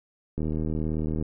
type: click train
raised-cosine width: 3 ms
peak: -17 dBFS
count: 67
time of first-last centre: 0.38-1.225 s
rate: 78.1 Hz
effects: none